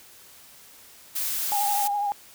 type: noise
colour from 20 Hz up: blue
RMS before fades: -28 dBFS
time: 1.15-1.88 s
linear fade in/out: 10 ms
type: tone with vibrato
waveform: sine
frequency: 817 Hz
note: G#5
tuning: 29 cents flat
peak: -23 dBFS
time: 1.52-2.12 s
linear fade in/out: 0 ms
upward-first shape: sine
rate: 12 Hz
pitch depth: 34 cents each way
effects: white hiss -50 dBFS RMS until 2.34 s